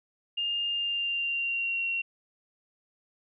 sine tone with pitch glide, 2817 to 2740 Hz, F7 to F7, +14 to -34 cents, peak -27 dBFS, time 0.37-2.02 s, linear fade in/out 10 ms, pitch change -48 cents, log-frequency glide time 0.66-1.87 s, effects none

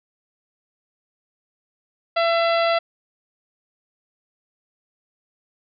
harmonic tone, 672 Hz, E5, 33 cents sharp, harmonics 1 / 2 / 3 / 4 / 5 / 6 / 7, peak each -18 / -24 / -28 / -30 / -32 / -34 / -35 dBFS, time 2.16-2.79 s, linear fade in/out 10 ms, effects none

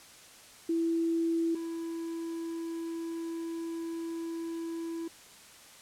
sine / triangle tone pair in turn, 331.7 / 331.7 Hz, E4 / E4, +11 / +11 cents, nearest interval unison, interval 0 cents, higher neither, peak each -26 / -32 dBFS, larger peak first, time 0.69-1.55 / 1.55-5.08 s, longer second, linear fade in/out 5 ms, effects white hiss -53 dBFS RMS until 5.81 s + low-pass 10000 Hz 12 dB/octave

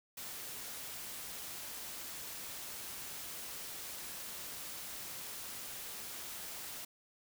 white noise, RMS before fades -45 dBFS, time 0.17-6.85 s, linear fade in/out 5 ms, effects none

